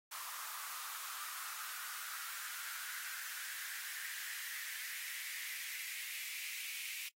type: noise with high-pass filter sweep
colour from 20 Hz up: white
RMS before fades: -45 dBFS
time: 0.11-7.09 s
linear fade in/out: 10 ms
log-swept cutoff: 1100 to 2400 Hz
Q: 4.5
effects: noise-tail reverb RT60 0.1 s tail -24 dB re dry + AAC 48 kbps